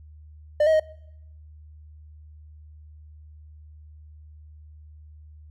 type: tone with pitch steps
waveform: triangle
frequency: 599 / 635 / 624 Hz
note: D5 / D#5 / D#5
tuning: +34 / +35 / +5 cents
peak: -14 dBFS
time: 0.6-0.798 s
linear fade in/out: 5 ms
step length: 66 ms
effects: noise-tail reverb RT60 0.8 s tail -24 dB re dry + added 76 Hz sine -44 dBFS peak until 5.5 s